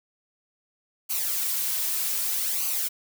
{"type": "noise with flanger", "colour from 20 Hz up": "blue", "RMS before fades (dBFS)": -27, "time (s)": [1.09, 2.89], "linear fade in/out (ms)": 20, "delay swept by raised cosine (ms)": [0.56, 3.66], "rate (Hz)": 0.64, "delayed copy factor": -0.65, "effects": []}